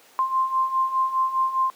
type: beating tone pair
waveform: sine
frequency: 1046.5 / 1051.4 Hz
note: C6 / C6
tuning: 0 / +8 cents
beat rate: 4.9 Hz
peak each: -26 / -21 dBFS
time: 0.19-1.7 s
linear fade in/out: 0 ms
effects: pink hiss -52 dBFS RMS until 1.75 s + high-pass 400 Hz 12 dB/octave